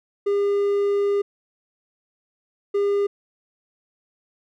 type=tone bursts at uneven times; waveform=triangle; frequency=403.8 Hz; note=G#4; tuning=49 cents flat; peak=-16 dBFS; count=2; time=0.26-1.22 / 2.74-3.07 s; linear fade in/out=10 ms; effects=none